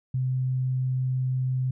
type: tone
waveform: sine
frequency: 129 Hz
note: C3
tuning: 24 cents flat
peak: -23 dBFS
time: 0.14-1.71 s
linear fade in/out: 5 ms
effects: none